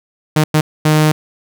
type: tone bursts at uneven times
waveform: sawtooth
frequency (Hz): 153.9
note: D#3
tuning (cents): -19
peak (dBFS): -5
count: 3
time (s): 0.36-0.44 / 0.54-0.61 / 0.85-1.12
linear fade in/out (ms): 5
effects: none